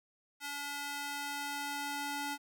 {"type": "tone with high-pass filter sweep", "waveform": "square", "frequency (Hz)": 286.6, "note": "D4", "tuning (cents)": -42, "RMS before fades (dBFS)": -39, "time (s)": [0.4, 2.38], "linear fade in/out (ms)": 50, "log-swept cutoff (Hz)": [1300, 620], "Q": 0.79, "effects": []}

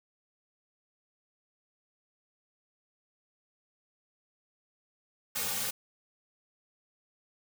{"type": "noise with comb filter", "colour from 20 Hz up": "white", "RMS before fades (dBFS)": -33, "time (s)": [5.35, 5.71], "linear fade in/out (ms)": 10, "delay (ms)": 3, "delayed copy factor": -0.9, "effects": []}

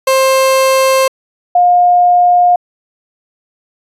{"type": "tone pair in turn", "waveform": ["30% pulse", "sine"], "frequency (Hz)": [529, 711.2], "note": ["C5", "F5"], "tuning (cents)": [19, 31], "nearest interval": "perfect fourth", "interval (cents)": 512, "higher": "second", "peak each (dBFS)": -5, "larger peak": "neither", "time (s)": [[0.07, 1.08], [1.55, 2.56]], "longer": "neither", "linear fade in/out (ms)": 5, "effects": ["resampled to 32000 Hz"]}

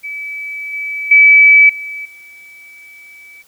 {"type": "tone with level steps", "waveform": "sine", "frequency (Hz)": 2297, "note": "D7", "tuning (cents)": -39, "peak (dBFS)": [-22, -19, -3, -23, -36], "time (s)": [0.03, 3.43], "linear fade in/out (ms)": 20, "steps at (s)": [0.73, 1.11, 1.69, 2.05], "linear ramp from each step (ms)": 5, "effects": ["white hiss -51 dBFS RMS until 3.47 s"]}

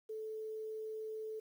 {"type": "tone with quantisation", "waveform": "sine", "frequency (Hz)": 436.6, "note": "A4", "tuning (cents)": -13, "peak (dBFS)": -40, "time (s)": [0.09, 1.4], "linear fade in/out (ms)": 10, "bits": 11, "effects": []}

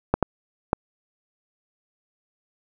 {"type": "clicks", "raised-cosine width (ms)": 1, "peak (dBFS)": -4, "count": 3, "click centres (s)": [0.14, 0.227, 0.731], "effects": []}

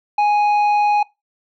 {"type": "tone with tanh clipping", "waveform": "triangle", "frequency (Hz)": 830.6, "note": "G#5", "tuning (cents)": 0, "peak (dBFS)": -14, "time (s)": [0.18, 1.03], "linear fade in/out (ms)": 5, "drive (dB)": 11, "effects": ["noise-tail reverb RT60 0.2 s tail -20 dB re dry"]}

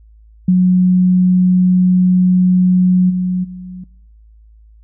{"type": "tone with level steps", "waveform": "sine", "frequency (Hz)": 182.5, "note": "F#3", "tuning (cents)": -24, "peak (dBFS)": [-7, -13, -26], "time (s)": [0.48, 3.84], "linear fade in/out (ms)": 5, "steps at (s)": [3.09, 3.43], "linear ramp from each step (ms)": 20, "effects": ["noise-tail reverb RT60 0.9 s tail -24 dB re dry", "added 54 Hz sine -41 dBFS peak until 4.83 s"]}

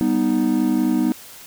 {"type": "chord", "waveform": "triangle", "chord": "G augmented", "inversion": "none", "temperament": "equal", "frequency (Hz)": [196, 246.9, 311.1], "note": ["G3", "B3", "D#4"], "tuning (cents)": [0, 0, 0], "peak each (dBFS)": [-22, -17, -18], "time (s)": [0.01, 1.12], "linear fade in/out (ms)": 0, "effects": ["white hiss -41 dBFS RMS until 1.46 s"]}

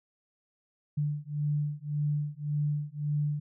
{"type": "beating tone pair", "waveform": "sine", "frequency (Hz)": [146.83, 148.63], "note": ["D3", "D3"], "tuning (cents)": [0, 21], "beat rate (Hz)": 1.8, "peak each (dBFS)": -31, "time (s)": [0.97, 3.4], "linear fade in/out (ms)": 10, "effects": []}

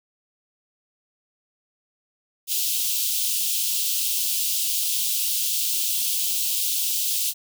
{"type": "high-pass noise", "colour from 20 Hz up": "white", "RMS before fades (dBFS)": -24, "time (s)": [2.47, 7.34], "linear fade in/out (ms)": 50, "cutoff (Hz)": 2800, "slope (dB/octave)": 48, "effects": []}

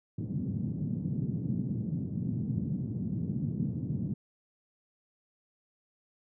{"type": "band-pass noise", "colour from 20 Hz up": "white", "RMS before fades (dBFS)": -33, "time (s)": [0.18, 4.14], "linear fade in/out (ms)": 5, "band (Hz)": [110, 210], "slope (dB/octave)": 24, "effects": []}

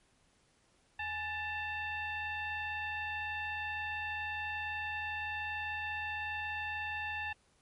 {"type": "tone with frequency modulation", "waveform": "sine", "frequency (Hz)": 1760, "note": "A6", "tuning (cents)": 0, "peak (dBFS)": -35, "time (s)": [0.99, 7.33], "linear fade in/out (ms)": 5, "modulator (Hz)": 921, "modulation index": 1.2, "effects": ["pink hiss -70 dBFS RMS until 7.61 s", "MP3 48 kbps"]}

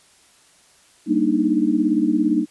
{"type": "chord", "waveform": "sine", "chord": "Eb major seventh", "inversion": "first", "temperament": "equal", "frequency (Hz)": [196, 233.1, 293.7, 311.1], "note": ["G3", "Bb3", "D4", "Eb4"], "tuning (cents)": [0, 0, 0, 0], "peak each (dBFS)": [-25, -22, -21, -19], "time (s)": [1.06, 2.46], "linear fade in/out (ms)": 50, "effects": ["white hiss -54 dBFS RMS until 2.5 s", "resampled to 24000 Hz"]}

